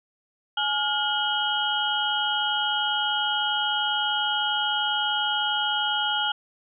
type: tone cluster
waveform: sine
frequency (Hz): 840 / 1418 / 2932 / 3205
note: G#5 / F6 / F#7 / G7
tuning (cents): +19 / +26 / -16 / +38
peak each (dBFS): -28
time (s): 0.57-6.32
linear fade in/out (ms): 5
effects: none